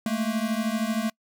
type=beating tone pair; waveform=square; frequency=215.1 / 228.1 Hz; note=A3 / A#3; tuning=-39 / -37 cents; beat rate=13 Hz; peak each=-28 dBFS; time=0.06-1.1 s; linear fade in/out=2 ms; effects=noise-tail reverb RT60 0.1 s tail -26 dB re dry